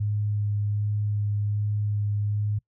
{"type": "tone with vibrato", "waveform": "sine", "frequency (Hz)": 103.83, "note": "G#2", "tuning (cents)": 0, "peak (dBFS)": -23, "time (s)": [0, 2.59], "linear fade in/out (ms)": 10, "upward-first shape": "sine", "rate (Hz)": 1.3, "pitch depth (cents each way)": 10, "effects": ["noise-tail reverb RT60 0.1 s tail -24 dB re dry"]}